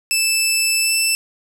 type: tone with pitch glide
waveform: 15% pulse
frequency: 2637 to 2655 Hz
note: E7 to E7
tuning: 0 to +12 cents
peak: -8 dBFS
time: 0.11-1.15 s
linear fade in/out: 0 ms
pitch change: +12 cents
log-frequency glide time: 0.81-0.95 s
effects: none